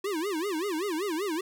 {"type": "tone with vibrato", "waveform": "square", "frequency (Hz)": 358.4, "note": "F4", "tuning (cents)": 45, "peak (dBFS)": -29, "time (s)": [0.04, 1.41], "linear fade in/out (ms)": 5, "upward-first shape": "sine", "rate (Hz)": 5.2, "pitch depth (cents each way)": 270, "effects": []}